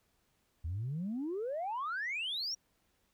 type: exponential sweep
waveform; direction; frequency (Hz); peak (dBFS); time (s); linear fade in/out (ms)
sine; up; 76 to 5790; -33; 0.64-2.55; 10
effects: tanh soft clip ceiling -31 dBFS + pink hiss -75 dBFS RMS until 3.13 s